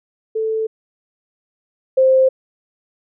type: tone pair in turn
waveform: sine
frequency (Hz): 440.9 / 524.3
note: A4 / C5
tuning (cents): +4 / +3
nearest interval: minor third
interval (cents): 299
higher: second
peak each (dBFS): -17 / -9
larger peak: second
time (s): 0.35-0.67 / 1.97-2.29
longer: neither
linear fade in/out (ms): 10
effects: none